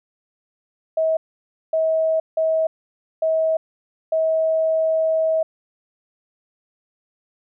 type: tone bursts at uneven times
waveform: sine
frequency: 641 Hz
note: E5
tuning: 49 cents flat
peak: -16 dBFS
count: 5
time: 0.97-1.17 / 1.73-2.2 / 2.37-2.67 / 3.22-3.57 / 4.12-5.43 s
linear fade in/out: 5 ms
effects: none